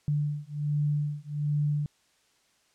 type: beating tone pair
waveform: sine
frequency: 146.83 / 148.13 Hz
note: D3 / D3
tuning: 0 / +15 cents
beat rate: 1.3 Hz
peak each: -29 dBFS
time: 0.08-1.86 s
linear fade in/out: 0 ms
effects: white hiss -67 dBFS RMS until 2.74 s + low-pass 8000 Hz 12 dB/octave